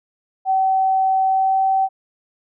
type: tone with pitch glide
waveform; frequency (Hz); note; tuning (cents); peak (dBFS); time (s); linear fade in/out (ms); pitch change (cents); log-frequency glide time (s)
sine; 764 to 768.9; G5 to G5; -45 to -34; -14; 0.45-1.89; 50; +11; 1.24-1.63
effects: none